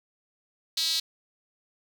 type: tone with high-pass filter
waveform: sawtooth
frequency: 324.5 Hz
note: E4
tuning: 27 cents flat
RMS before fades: -27 dBFS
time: 0.77-1 s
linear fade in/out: 5 ms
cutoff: 4100 Hz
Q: 6
effects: none